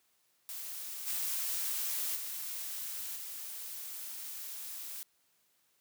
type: noise with level steps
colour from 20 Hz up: blue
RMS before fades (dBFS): -42 / -35 / -40 / -43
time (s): 0.49-5.03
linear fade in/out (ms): 0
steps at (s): 1.06 / 2.15 / 3.15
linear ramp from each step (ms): 20
effects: white hiss -73 dBFS RMS until 5.8 s + high-pass 100 Hz 12 dB/octave